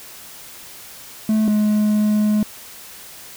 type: tone pair in turn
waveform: triangle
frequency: 216.7 / 211.3 Hz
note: A3 / G#3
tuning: -26 / +30 cents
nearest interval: unison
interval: 44 cents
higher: first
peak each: -12 dBFS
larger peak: neither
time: 1.29-1.48 / 1.48-2.43 s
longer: second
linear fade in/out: 2 ms
effects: white hiss -39 dBFS RMS until 3.36 s